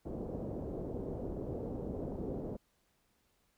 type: low-pass noise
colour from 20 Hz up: white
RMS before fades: -40 dBFS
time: 0.05-2.57 s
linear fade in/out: 10 ms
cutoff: 500 Hz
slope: 24 dB/octave
effects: pink hiss -75 dBFS RMS until 3.57 s